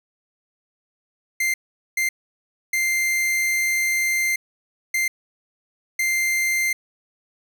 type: tone bursts at uneven times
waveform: 45% pulse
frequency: 2093 Hz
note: C7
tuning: in tune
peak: -19 dBFS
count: 5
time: 1.4-1.54 / 1.97-2.09 / 2.73-4.36 / 4.94-5.08 / 5.99-6.73 s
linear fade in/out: 5 ms
effects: none